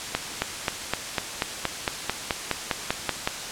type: accelerating click train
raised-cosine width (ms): 0.3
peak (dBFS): -6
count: 15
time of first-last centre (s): 0.15-3.274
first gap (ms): 270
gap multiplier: 0.97
effects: white hiss -33 dBFS RMS until 3.51 s + low-pass 8000 Hz 12 dB/octave